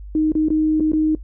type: tone with dropouts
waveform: sine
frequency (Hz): 310.6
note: D#4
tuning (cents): -3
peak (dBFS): -14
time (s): 0.15-1.15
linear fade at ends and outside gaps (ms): 2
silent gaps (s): 0.32-0.352 / 0.485-0.503 / 0.799-0.805 / 0.919-0.933
effects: noise-tail reverb RT60 0.1 s tail -20 dB re dry + added 50 Hz sine -32 dBFS peak until 1.23 s